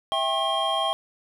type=tone cluster; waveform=triangle; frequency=655 / 792 / 1078 / 3209 Hz; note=E5 / G5 / C#6 / G7; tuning=-11 / +18 / -49 / +40 cents; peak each=-26 dBFS; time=0.12-0.93 s; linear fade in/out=0 ms; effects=none